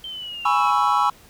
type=linear sweep; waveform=sine; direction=down; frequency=3136 to 2521 Hz; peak=-30 dBFS; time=0.04-0.71 s; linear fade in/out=2 ms
type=chord; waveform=triangle; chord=C# minor seventh; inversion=second; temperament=equal; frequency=830.6 / 987.8 / 1108.7 / 1318.5 Hz; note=G#5 / B5 / C#6 / E6; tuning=0 / 0 / 0 / 0 cents; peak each=-20 dBFS; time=0.45-1.1 s; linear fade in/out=5 ms
effects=pink hiss -50 dBFS RMS until 1.29 s